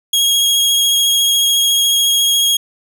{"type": "tone with vibrato", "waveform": "sawtooth", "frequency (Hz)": 3286, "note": "G#7", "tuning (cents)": -19, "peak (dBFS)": -8, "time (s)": [0.13, 2.57], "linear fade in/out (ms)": 5, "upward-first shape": "sine", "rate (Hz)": 14, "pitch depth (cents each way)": 16, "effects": []}